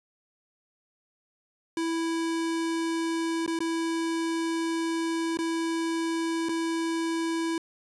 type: tone with dropouts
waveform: square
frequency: 329.6 Hz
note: E4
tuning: in tune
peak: -27 dBFS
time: 1.77-7.58 s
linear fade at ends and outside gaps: 2 ms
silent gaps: 3.463-3.477 / 3.59-3.604 / 5.372-5.388 / 6.487-6.492 s
effects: resampled to 24000 Hz